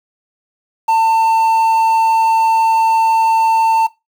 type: tone with quantisation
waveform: triangle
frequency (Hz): 897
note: A5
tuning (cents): +33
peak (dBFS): -7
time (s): 0.88-3.87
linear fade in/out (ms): 10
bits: 6
effects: noise-tail reverb RT60 0.2 s tail -18 dB re dry